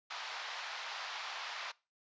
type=band-pass noise; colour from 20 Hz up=pink; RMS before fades=-43 dBFS; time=0.1-1.72 s; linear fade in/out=10 ms; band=810 to 4900 Hz; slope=24 dB/octave; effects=noise-tail reverb RT60 0.3 s tail -22 dB re dry + resampled to 16000 Hz